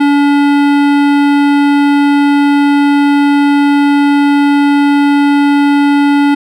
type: tone with hard clipping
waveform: sine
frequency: 285.8 Hz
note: D4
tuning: 47 cents flat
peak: -8 dBFS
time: 0-6.35 s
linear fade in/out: 10 ms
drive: 17 dB
effects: none